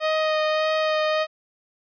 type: tone with vibrato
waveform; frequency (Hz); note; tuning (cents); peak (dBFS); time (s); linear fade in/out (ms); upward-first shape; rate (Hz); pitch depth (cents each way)
sawtooth; 622.3; D#5; 0; -16; 0-1.27; 50; sine; 1.7; 13
effects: resampled to 11025 Hz